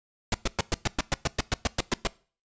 pink noise bursts, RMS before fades -24 dBFS, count 14, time 0.32-2.072 s, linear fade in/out 2 ms, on 23 ms, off 110 ms, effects noise-tail reverb RT60 0.4 s tail -22 dB re dry + resampled to 16000 Hz

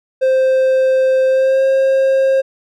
triangle tone with pitch glide, 523.3 to 534.6 Hz, C5 to C5, 0 to +37 cents, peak -8 dBFS, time 0.21-2.42 s, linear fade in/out 20 ms, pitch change +37 cents, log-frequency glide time 1.27-1.64 s, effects none

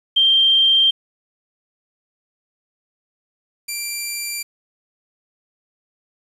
sine / 10% pulse tone pair in turn, 3164 / 2361 Hz, G7 / D7, +15 / +9 cents, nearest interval perfect fourth, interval 506 cents, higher first, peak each -11 / -15 dBFS, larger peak first, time 0.16-0.91 / 3.68-4.43 s, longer neither, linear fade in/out 10 ms, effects resampled to 32000 Hz + 8-bit

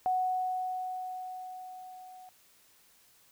sine tone with level ramp, 740 Hz, F#5, in tune, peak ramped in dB -25 to -48 dBFS, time 0.06-2.29 s, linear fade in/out 0 ms, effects white hiss -63 dBFS RMS until 3.31 s

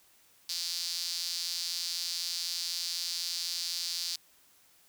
sawtooth tone with high-pass filter, 172 Hz, F3, 26 cents flat, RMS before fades -35 dBFS, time 0.49-4.16 s, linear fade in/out 5 ms, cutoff 4600 Hz, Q 4.4, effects white hiss -63 dBFS RMS until 4.88 s

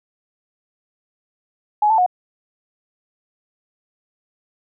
sine tone with pitch steps, 841 / 884 / 727 Hz, G#5 / A5 / F#5, +22 / +8 / -31 cents, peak -12 dBFS, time 1.82-2.063 s, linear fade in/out 5 ms, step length 81 ms, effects none

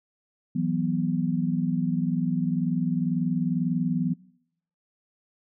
sine chord, E suspended second, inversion none, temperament equal, 164.81 / 185 / 246.9 Hz, E3 / F#3 / B3, 0 / 0 / 0 cents, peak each -27 dBFS, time 0.55-4.14 s, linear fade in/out 10 ms, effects noise-tail reverb RT60 0.7 s tail -22 dB re dry

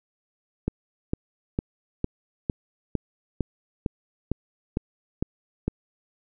click train, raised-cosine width 3 ms, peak -11 dBFS, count 12, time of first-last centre 0.68-5.68 s, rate 2.2 Hz, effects none

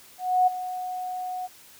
sine tone with ADSR envelope, 734 Hz, F#5, 14 cents flat, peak -15 dBFS, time 0.18-1.48 s, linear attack 290 ms, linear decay 15 ms, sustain -14 dB, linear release 29 ms, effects white hiss -51 dBFS RMS until 1.79 s

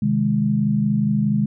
sine chord, Ab major, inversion first, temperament equal, 130.81 / 155.56 / 207.7 Hz, C3 / Eb3 / Ab3, 0 / 0 / 0 cents, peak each -23 / -23 / -18 dBFS, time 0.02-1.46 s, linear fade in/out 5 ms, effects none

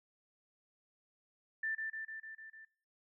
sine tone with echo, 1774 Hz, A6, 14 cents sharp, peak -34 dBFS, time 1.63-1.75 s, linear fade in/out 5 ms, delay 150 ms, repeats 6, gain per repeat -3 dB, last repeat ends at 2.65 s, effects noise-tail reverb RT60 0.6 s tail -22 dB re dry

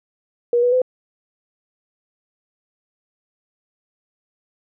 sine tone with pitch steps, 478.5 / 489.6 / 508 Hz, A#4 / B4 / B4, +45 / -15 / +49 cents, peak -13 dBFS, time 0.53-0.818 s, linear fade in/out 2 ms, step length 96 ms, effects none

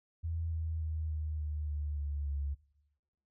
sine tone with pitch steps, 82.41 / 80.62 / 78.87 / 77.16 / 75.48 / 73.84 / 72.24 / 70.67 Hz, E2 / E2 / D#2 / D#2 / D2 / D2 / D2 / C#2, 0 / -38 / +24 / -14 / +48 / +10 / -28 / +34 cents, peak -33 dBFS, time 0.23-2.55 s, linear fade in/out 20 ms, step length 290 ms, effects noise-tail reverb RT60 1.0 s tail -19 dB re dry

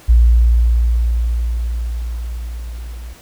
sine tone with level ramp, 58.27 Hz, A#1, in tune, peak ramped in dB -5 to -27 dBFS, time 0.08-3.14 s, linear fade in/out 20 ms, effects pink hiss -43 dBFS RMS until 3.21 s

